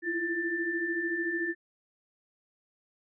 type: tone cluster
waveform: sine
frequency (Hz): 328.1 / 341.6 / 1774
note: E4 / F4 / A6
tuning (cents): -8 / -38 / +14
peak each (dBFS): -37 / -33 / -31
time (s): 0.02-1.55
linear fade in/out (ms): 50
effects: none